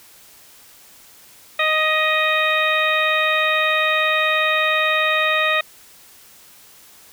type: harmonic tone with a mistuned harmonic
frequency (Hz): 622.3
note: D#5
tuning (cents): 0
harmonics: 1 / 2 / 3 / 4 / 5 / 6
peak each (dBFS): -23 / -22 / -21 / -21 / -32 / -25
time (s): 1.59-5.61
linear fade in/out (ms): 5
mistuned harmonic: 3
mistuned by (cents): +17
effects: white hiss -47 dBFS RMS until 7.12 s